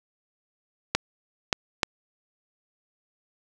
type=clicks; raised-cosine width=0.2 ms; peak=-3 dBFS; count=3; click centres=0.95 / 1.528 / 1.832 s; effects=none